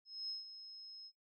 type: tone with ADSR envelope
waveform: sine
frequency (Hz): 5160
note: E8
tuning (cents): -38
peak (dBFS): -38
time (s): 0.05-1.12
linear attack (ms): 240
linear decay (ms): 150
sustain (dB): -11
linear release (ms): 58
effects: noise-tail reverb RT60 0.1 s tail -19 dB re dry